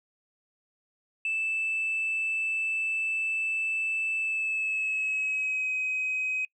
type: tone with pitch glide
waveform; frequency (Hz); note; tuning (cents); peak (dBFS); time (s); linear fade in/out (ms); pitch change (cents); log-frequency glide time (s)
sine; 2637 to 2527; E7 to D#7; 0 to +26; -25; 1.25-6.45; 2; -74; 4.18-5.72
effects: noise-tail reverb RT60 0.1 s tail -26 dB re dry + tanh soft clip ceiling -23 dBFS